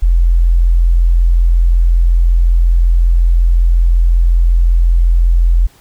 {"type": "tone", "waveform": "sine", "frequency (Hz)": 42.72, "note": "F1", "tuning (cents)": -37, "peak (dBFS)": -6, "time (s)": [0.02, 5.67], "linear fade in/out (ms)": 10, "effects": ["pink hiss -47 dBFS RMS until 5.8 s"]}